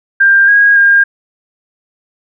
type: tone with pitch steps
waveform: sine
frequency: 1592 / 1640 / 1611 Hz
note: G6 / G#6 / G6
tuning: +26 / -22 / +47 cents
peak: -4 dBFS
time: 0.2-1.04 s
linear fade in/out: 10 ms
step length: 280 ms
effects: none